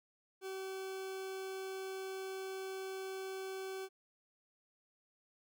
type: tone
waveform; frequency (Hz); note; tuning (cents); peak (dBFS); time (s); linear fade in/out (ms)
40% pulse; 382.1; G4; -44; -40; 0.41-3.89; 50
effects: none